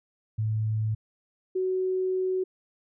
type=tone pair in turn; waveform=sine; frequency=109 / 373 Hz; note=A2 / F#4; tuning=-16 / +14 cents; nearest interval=octave + major sixth; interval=2130 cents; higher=second; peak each=-24 dBFS; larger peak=neither; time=0.38-0.95 / 1.55-2.44 s; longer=second; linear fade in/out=10 ms; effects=none